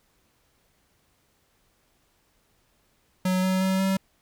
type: tone with pitch steps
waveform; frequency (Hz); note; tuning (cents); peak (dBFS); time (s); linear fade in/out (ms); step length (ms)
square; 185 / 187.26 / 189.54 / 191.86; F#3 / F#3 / F#3 / G3; 0 / +21 / +42 / -37; -22; 3.25-3.97; 5; 180
effects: pink hiss -67 dBFS RMS until 4.21 s